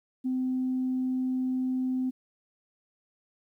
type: tone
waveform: sine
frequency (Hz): 257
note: C4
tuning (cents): -31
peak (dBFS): -25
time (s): 0.24-2.11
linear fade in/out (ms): 20
effects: tanh soft clip ceiling -21 dBFS + 11-bit